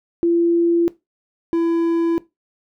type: tone pair in turn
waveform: sine / triangle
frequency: 340.2 / 334.5 Hz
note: F4 / E4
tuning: -45 / +25 cents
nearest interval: unison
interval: 30 cents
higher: first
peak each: -13 dBFS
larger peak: neither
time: 0.23-0.88 / 1.53-2.18 s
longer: neither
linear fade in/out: 0 ms
effects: noise-tail reverb RT60 0.2 s tail -18 dB re dry